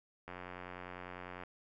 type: click train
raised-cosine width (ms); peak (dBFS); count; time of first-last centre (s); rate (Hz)
0.5; -30; 105; 0.28-1.436; 90
effects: none